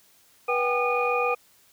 sine tone cluster, 487.8 / 761 / 808 / 1213 / 2459 Hz, B4 / F#5 / G#5 / D#6 / D#7, -21 / +48 / -48 / -44 / -21 cents, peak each -25 / -30 / -31 / -27 / -28 dBFS, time 0.48-1.35 s, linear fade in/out 10 ms, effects tanh soft clip ceiling -11 dBFS + white hiss -59 dBFS RMS until 1.72 s

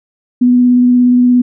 sine tone with vibrato, 246.9 Hz, B3, in tune, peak -5 dBFS, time 0.41-1.42 s, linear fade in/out 10 ms, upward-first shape square, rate 17 Hz, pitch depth 9 cents each way, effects none

